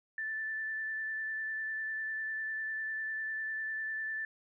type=tone with vibrato; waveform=sine; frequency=1760 Hz; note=A6; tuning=in tune; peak=-34 dBFS; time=0.18-4.25 s; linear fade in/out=2 ms; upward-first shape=sine; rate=10 Hz; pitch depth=15 cents each way; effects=none